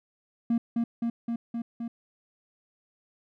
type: tone with echo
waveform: triangle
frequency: 233.1 Hz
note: A#3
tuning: in tune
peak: -19 dBFS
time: 0.5-0.58 s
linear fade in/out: 5 ms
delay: 260 ms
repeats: 5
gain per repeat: -2 dB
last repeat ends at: 1.88 s
effects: tanh soft clip ceiling -16 dBFS